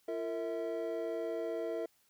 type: tone cluster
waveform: triangle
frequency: 341 / 456.3 / 650 Hz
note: F4 / A#4 / E5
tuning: -41 / -37 / -24 cents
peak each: -38 / -36 / -37 dBFS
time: 0.08-1.86 s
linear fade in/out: 5 ms
effects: white hiss -71 dBFS RMS until 2.09 s